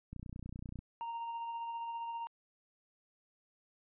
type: click train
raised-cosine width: 5 ms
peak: -32 dBFS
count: 21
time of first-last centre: 0.13-0.79 s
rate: 30.3 Hz
type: tone with tremolo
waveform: triangle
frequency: 928 Hz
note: A#5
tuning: 8 cents flat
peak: -35 dBFS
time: 1.01-2.27 s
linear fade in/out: 0 ms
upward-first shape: sine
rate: 15 Hz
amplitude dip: 30%
effects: resampled to 8000 Hz